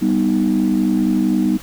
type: chord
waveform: sine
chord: G augmented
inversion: none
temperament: equal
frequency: 196 / 246.9 / 311.1 Hz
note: G3 / B3 / D#4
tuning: 0 / 0 / 0 cents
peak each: -17 dBFS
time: 0.01-1.58 s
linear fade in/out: 20 ms
effects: tanh soft clip ceiling -7 dBFS + pink hiss -38 dBFS RMS until 1.62 s